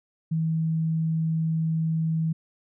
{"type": "tone", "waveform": "sine", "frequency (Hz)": 161.1, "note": "E3", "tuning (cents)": -39, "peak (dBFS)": -22, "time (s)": [0.31, 2.33], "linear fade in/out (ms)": 10, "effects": []}